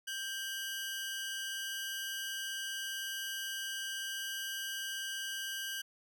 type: tone pair together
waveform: sawtooth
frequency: 1580.1 / 2935 Hz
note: G6 / F#7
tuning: +13 / -15 cents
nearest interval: major seventh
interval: 1072 cents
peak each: -36 / -38 dBFS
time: 0.07-5.82 s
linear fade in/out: 10 ms
effects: none